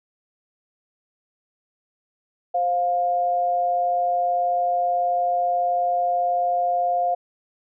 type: tone pair together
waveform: sine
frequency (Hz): 523.3 / 704.9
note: C5 / F5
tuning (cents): 0 / +16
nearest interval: perfect fourth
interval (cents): 516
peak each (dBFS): -28 / -19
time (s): 2.54-7.15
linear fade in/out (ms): 10
effects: none